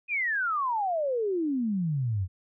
sine exponential sweep, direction down, 2527 to 87.31 Hz, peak -25 dBFS, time 0.08-2.28 s, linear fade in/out 50 ms, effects none

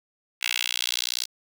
10% pulse tone with high-pass filter sweep, 60.5 Hz, B1, 35 cents flat, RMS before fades -28 dBFS, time 0.41-1.26 s, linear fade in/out 20 ms, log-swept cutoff 2500 to 4400 Hz, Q 2.5, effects none

